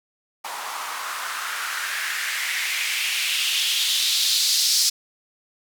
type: noise with band-pass filter sweep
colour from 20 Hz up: blue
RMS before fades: -24 dBFS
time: 0.44-4.9 s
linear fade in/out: 10 ms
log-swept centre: 890 to 5000 Hz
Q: 2.8
effects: none